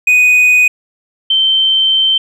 triangle / sine tone pair in turn, 2489 / 3109 Hz, D#7 / G7, 0 / -15 cents, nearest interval major third, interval 385 cents, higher second, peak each -4 / -8 dBFS, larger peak first, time 0.07-0.68 / 1.3-2.18 s, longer second, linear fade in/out 5 ms, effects none

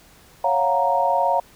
sine chord, Gb major seventh, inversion second, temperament equal with one note detuned, 554.4 / 698.5 / 737.4 / 932.3 Hz, Db5 / F5 / Gb5 / Bb5, 0 / 0 / -6 / 0 cents, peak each -23 / -22 / -25 / -20 dBFS, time 0.44-1.4 s, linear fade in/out 5 ms, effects pink hiss -51 dBFS RMS until 1.55 s

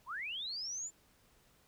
sine linear sweep, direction up, 880 to 7270 Hz, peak -38 dBFS, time 0.06-0.91 s, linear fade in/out 50 ms, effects pink hiss -68 dBFS RMS until 1.67 s

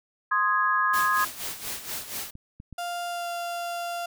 sine chord, Ab major, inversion first, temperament equal, 1046.5 / 1244.5 / 1661.2 Hz, C6 / Eb6 / Ab6, 0 / 0 / 0 cents, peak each -25 dBFS, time 0.31-1.25 s, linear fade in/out 10 ms
white noise with tremolo, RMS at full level -32 dBFS, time 0.93-2.31 s, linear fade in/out 10 ms, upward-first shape sine, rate 4.2 Hz, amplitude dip 70%
clicks, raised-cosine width 5 ms, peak -29 dBFS, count 3, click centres 2.354 / 2.601 / 2.727 s
35% pulse tone with pitch glide, 698.5 to 692.5 Hz, F5 to F5, 0 to -15 cents, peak -28 dBFS, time 2.78-4.06 s, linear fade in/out 5 ms, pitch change -15 cents, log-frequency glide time 3.08-3.28 s
effects none

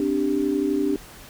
sine chord, C suspended second, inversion none, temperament equal, 261.6 / 293.7 / 392 Hz, C4 / D4 / G4, 0 / 0 / 0 cents, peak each -27 / -22 / -25 dBFS, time 0-0.96 s, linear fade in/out 2 ms, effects pink hiss -44 dBFS RMS until 1.29 s

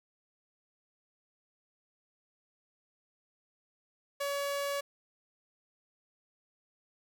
sawtooth tone, 565 Hz, C#5, 33 cents sharp, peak -28 dBFS, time 4.2-4.81 s, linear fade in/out 10 ms, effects none

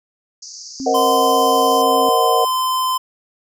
pink band-pass noise, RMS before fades -35 dBFS, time 0.42-1.82 s, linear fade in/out 5 ms, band 4700 to 6700 Hz, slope 96 dB/octave
sine tone with vibrato, 265.8 Hz, C4, 27 cents sharp, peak -23 dBFS, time 0.8-2.09 s, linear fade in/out 0 ms, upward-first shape sine, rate 9.6 Hz, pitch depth 12 cents each way
sine chord, C half-diminished seventh, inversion third, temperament equal, 466.2 / 523.3 / 622.3 / 740 Hz, Bb4 / C5 / Eb5 / Gb5, 0 / 0 / 0 / 0 cents, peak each -18 / -23 / -22 / -17 dBFS, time 0.86-2.45 s, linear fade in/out 5 ms
square tone, 1029 Hz, C6, 29 cents flat, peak -17 dBFS, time 0.94-2.98 s, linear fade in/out 10 ms
effects none

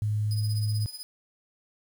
sine tone, 105.9 Hz, G#2, 34 cents sharp, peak -24 dBFS, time 0.02-0.86 s, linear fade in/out 0 ms
sawtooth tone with tremolo, 4991 Hz, D#8, 5 cents sharp, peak -32 dBFS, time 0.31-1.03 s, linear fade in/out 0 ms, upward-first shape triangle, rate 16 Hz, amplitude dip 85%
effects 9-bit

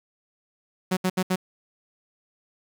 sawtooth tone bursts, 185 Hz, F#3, in tune, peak -17 dBFS, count 4, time 0.91-1.36 s, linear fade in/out 10 ms, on 60 ms, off 70 ms, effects 8-bit

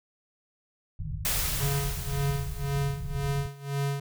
pink low-pass noise, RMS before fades -34 dBFS, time 0.99-3.47 s, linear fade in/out 2 ms, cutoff 170 Hz, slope 96 dB/octave
white noise with exponential decay, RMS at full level -27 dBFS, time 1.25-3.74 s, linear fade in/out 1 ms, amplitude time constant 540 ms
square tone with tremolo, 140.2 Hz, C#3, 20 cents sharp, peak -26 dBFS, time 1.6-4 s, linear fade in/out 5 ms, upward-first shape sine, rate 1.9 Hz, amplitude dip 90%
effects none

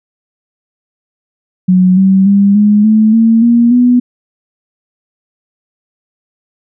sine tone with pitch steps, 183.8 / 191.61 / 199.74 / 208.2 / 217.1 / 226.3 / 235.9 / 245.9 Hz, F#3 / G3 / G3 / G#3 / A3 / A3 / A#3 / B3, -11 / -39 / +33 / +5 / -23 / +49 / +21 / -7 cents, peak -4 dBFS, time 1.68-4 s, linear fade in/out 10 ms, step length 290 ms, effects none

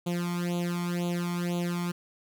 sawtooth tone with flanger, 174.61 Hz, F3, in tune, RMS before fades -30 dBFS, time 0.06-1.92 s, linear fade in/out 10 ms, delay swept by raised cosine 0.28 to 0.92 ms, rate 2 Hz, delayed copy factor +0.95, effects none

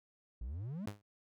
triangle exponential sweep, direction up, 51.91 to 227.9 Hz, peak -37 dBFS, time 0.41-0.86 s, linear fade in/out 5 ms
sawtooth tone with exponential decay, 102.8 Hz, G#2, 17 cents flat, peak -32 dBFS, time 0.87-1.02 s, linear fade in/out 5 ms, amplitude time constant 32 ms
effects none

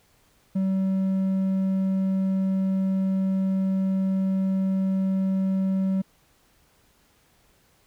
sine tone with hard clipping, 190.9 Hz, G3, 46 cents flat, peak -22 dBFS, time 0.55-6.02 s, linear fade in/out 10 ms, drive 3 dB, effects pink hiss -62 dBFS RMS until 7.86 s

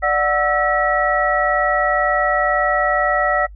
sine tone cluster, 591 / 733 / 1316 / 1926 Hz, D5 / F#5 / E6 / B6, +11 / -16 / -3 / -44 cents, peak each -20 dBFS, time 0.02-3.47 s, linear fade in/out 20 ms, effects noise-tail reverb RT60 0.1 s tail -24 dB re dry + added 50 Hz sine -35 dBFS peak until 3.55 s

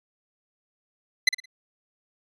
25% pulse tone with echo, 2028 Hz, B6, 45 cents sharp, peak -10 dBFS, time 1.27-1.29 s, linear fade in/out 5 ms, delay 56 ms, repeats 3, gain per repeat -11 dB, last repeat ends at 1.458 s, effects resampled to 22050 Hz

